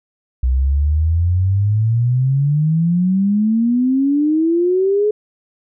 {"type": "exponential sweep", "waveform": "sine", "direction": "up", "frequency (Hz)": [61.74, 427.6], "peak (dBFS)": -12, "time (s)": [0.43, 5.11], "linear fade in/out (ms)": 5, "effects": []}